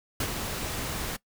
pink noise with ADSR envelope, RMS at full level -27 dBFS, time 0.2-1.17 s, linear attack 4 ms, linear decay 61 ms, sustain -6 dB, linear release 17 ms, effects noise-tail reverb RT60 0.1 s tail -20 dB re dry

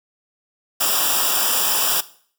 white noise with comb filter, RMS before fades -19 dBFS, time 0.8-2.01 s, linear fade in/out 10 ms, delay 0.47 ms, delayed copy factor -0.95, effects noise-tail reverb RT60 0.5 s tail -17 dB re dry

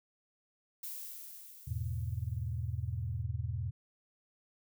violet noise with exponential decay, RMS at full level -41 dBFS, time 0.83-3.23 s, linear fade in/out 5 ms, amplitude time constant 520 ms
sine chord, E major, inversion none, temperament equal, 82.41 / 103.83 / 123.47 Hz, E2 / G#2 / B2, 0 / 0 / 0 cents, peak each -38 dBFS, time 1.67-3.71 s, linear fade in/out 10 ms
effects none

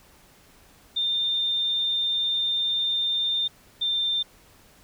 sine tone pair in turn, 3609 / 3590 Hz, A7 / A7, +43 / +34 cents, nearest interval unison, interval 9 cents, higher first, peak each -22 dBFS, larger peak neither, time 0.96-3.48 / 3.81-4.23 s, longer first, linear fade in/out 10 ms, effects pink hiss -55 dBFS RMS until 4.83 s

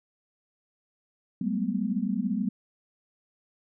sine tone cluster, 188.2 / 202.3 / 220 / 249 Hz, F#3 / G#3 / A3 / B3, +30 / -45 / 0 / +14 cents, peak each -31 dBFS, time 1.41-2.49 s, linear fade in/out 5 ms, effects none

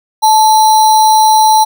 sine tone with sample-and-hold, 869 Hz, A5, 22 cents flat, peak -4 dBFS, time 0.22-1.65 s, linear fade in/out 20 ms, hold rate 4900 Hz, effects none

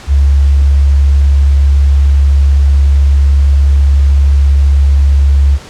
sine tone, 69.8 Hz, C#2, 13 cents sharp, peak -4 dBFS, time 0.07-5.59 s, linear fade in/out 50 ms, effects pink hiss -32 dBFS RMS until 5.69 s + low-pass 7000 Hz 12 dB/octave

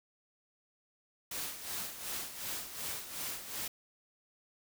white noise with tremolo, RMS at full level -38 dBFS, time 1.31-3.68 s, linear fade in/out 5 ms, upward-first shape sine, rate 2.7 Hz, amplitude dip 65%, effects none

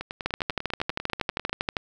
two click trains, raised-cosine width 0.3 ms, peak -9 / -16 dBFS, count 20 / 16, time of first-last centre 0.26-1.768 / 0.01-1.495 s, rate 12.6 / 10.1 Hz, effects none

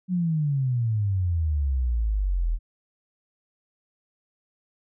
sine exponential sweep, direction down, 186.7 to 38.89 Hz, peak -21 dBFS, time 0.08-2.59 s, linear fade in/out 50 ms, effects none

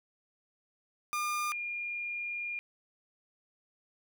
30% pulse / sine tone pair in turn, 1207 / 2414 Hz, D6 / D7, +47 / +47 cents, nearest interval octave, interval 1200 cents, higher second, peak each -28 / -34 dBFS, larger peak first, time 1.13-1.52 / 1.52-2.59 s, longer second, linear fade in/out 0 ms, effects none

